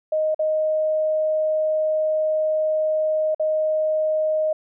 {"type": "tone with dropouts", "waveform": "sine", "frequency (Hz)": 622.3, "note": "D#5", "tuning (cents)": 0, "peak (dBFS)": -18, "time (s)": [0.12, 4.53], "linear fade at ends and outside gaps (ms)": 5, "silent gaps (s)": [[0.346, 0.392], [3.347, 3.396]], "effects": []}